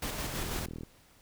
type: noise with tremolo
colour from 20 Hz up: pink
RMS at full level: -35 dBFS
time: 0.02-0.66 s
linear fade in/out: 5 ms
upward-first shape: square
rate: 6.1 Hz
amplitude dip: 30%
type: click train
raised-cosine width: 3 ms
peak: -28 dBFS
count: 21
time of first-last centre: 0.34-0.834 s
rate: 40.5 Hz
effects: pink hiss -61 dBFS RMS until 1.21 s